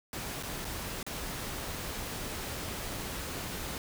pink noise with dropouts, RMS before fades -38 dBFS, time 0.13-3.78 s, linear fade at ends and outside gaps 1 ms, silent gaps 0.427-0.433 / 0.646-0.651 / 1.029-1.065 s, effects none

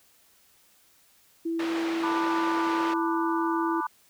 sine tone, 331 Hz, E4, 7 cents sharp, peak -26 dBFS, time 1.45-3.81 s, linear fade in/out 10 ms
pink band-pass noise, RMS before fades -36 dBFS, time 1.59-2.94 s, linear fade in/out 5 ms, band 480 to 3100 Hz, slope 12 dB/octave
sine chord, B minor seventh, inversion third, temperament just, 889 / 987.8 / 1185.3 / 1481.6 Hz, A5 / B5 / D6 / F#6, +18 / 0 / +16 / +2 cents, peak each -32 / -31 / -32 / -37 dBFS, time 2.03-3.87 s, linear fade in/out 5 ms
effects white hiss -61 dBFS RMS until 4.09 s

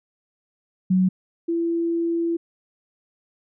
sine tone pair in turn, 185.7 / 336.1 Hz, F#3 / E4, +7 / +34 cents, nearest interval minor seventh, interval 1027 cents, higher second, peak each -15 / -20 dBFS, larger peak first, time 0.9-1.09 / 1.48-2.37 s, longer second, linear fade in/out 10 ms, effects none

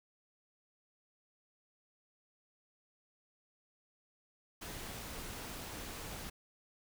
pink noise, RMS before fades -45 dBFS, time 4.61-6.3 s, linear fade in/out 10 ms, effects none

